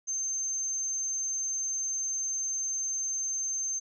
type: tone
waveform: sine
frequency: 6290 Hz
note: G8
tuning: 5 cents sharp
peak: -29 dBFS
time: 0.07-3.8 s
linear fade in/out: 20 ms
effects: none